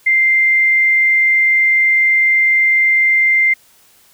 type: tone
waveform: sine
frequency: 2092 Hz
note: C7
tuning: 1 cent flat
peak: -9 dBFS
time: 0.06-3.54 s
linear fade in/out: 10 ms
effects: white hiss -50 dBFS RMS until 4.13 s